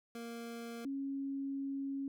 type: tone pair in turn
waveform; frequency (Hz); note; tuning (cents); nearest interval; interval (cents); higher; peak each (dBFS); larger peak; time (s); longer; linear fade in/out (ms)
25% pulse / sine; 233.1 / 274.6; A#3 / C#4; 0 / -16; minor third; 284; second; -39 / -36; second; 0.15-0.85 / 0.85-2.08; second; 2
effects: none